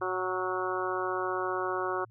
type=harmonic tone with a mistuned harmonic; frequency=185 Hz; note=F#3; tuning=in tune; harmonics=2 / 3 / 4 / 5 / 6 / 7 / 8; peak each=-33 / -38 / -38 / -39 / -35 / -37 / -39 dBFS; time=0.01-2.05 s; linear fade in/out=10 ms; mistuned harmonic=8; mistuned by=-29 cents; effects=added 112 Hz sine -54 dBFS peak until 2.1 s

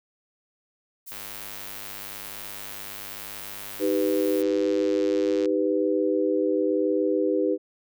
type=noise; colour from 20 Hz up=violet; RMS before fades=-39 dBFS; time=1.06-4.43 s; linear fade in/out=20 ms
type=click train; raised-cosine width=0.2 ms; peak=-22 dBFS; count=439; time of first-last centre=1.12-5.457 s; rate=101 Hz
type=chord; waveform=sine; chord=Eb augmented; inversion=none; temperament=equal with one note detuned; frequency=311.1 / 392 / 498.8 Hz; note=Eb4 / G4 / B4; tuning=0 / 0 / +17 cents; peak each=-25 dBFS; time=3.79-7.58 s; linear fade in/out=50 ms
effects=none

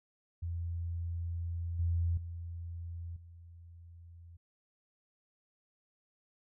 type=tone with level steps; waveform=sine; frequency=85 Hz; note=F2; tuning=46 cents flat; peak=-34 / -28 / -39 / -50 dBFS; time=0.42-4.37 s; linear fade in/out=10 ms; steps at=1.79 / 2.17 / 3.16 s; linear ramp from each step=5 ms; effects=none

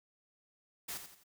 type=noise with echo; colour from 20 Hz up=white; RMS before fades=-41 dBFS; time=0.88-0.98 s; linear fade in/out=10 ms; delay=86 ms; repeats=3; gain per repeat=-8 dB; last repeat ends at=1.238 s; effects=none

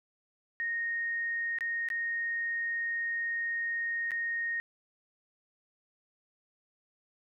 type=tone with dropouts; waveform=sine; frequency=1858 Hz; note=A#6; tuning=6 cents flat; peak=-30 dBFS; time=0.6-4.6 s; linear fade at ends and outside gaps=0 ms; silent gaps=1.586-1.608 / 1.887-1.902 / 4.108-4.117 s; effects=none

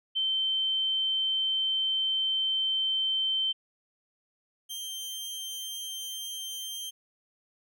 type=tone pair in turn; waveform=sine / sawtooth; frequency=3100 / 3149 Hz; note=G7 / G7; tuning=-20 / +7 cents; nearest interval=unison; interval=27 cents; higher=second; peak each=-25 / -32 dBFS; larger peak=first; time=0.15-3.53 / 4.69-6.91 s; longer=first; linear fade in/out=20 ms; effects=none

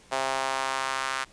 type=tone with high-pass filter sweep; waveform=sawtooth; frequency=133.3 Hz; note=C3; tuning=33 cents sharp; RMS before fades=-29 dBFS; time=0.11-1.25 s; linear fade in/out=20 ms; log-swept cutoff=690 to 1300 Hz; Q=1.8; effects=pink hiss -55 dBFS RMS until 1.32 s + resampled to 22050 Hz

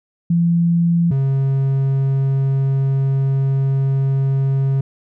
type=tone pair in turn; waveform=sine / triangle; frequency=170 / 135.67 Hz; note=F3 / C#3; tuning=-46 / -37 cents; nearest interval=major third; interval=391 cents; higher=first; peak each=-12 dBFS; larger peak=neither; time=0.3-1.11 / 1.11-4.81 s; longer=second; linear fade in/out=5 ms; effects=none

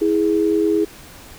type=tone pair together; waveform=sine; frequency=325.5 / 415.3 Hz; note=E4 / G#4; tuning=-22 / 0 cents; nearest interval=major third; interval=422 cents; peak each=-17 dBFS; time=0.01-0.85 s; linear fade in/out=10 ms; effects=pink hiss -41 dBFS RMS until 1.38 s

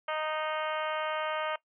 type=harmonic tone; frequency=310 Hz; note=D#4; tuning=6 cents flat; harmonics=2 / 3 / 4 / 5 / 6 / 7 / 8 / 9 / 10; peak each=-34 / -37 / -36 / -40 / -45 / -42 / -47 / -45 / -44 dBFS; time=0.08-1.56 s; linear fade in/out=5 ms; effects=noise-tail reverb RT60 0.1 s tail -19 dB re dry

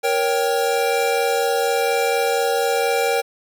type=chord; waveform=square; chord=G diminished; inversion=first; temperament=equal with one note detuned; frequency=470.2 / 554.4 / 784 Hz; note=Bb4 / Db5 / G5; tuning=+15 / 0 / 0 cents; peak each=-21 / -24 / -23 dBFS; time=0.03-3.22 s; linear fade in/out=20 ms; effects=none

